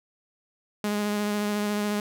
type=tone with vibrato; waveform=sawtooth; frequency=207.6 Hz; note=G#3; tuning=in tune; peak=-21 dBFS; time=0.84-2 s; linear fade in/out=2 ms; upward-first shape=sine; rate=14 Hz; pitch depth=15 cents each way; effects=none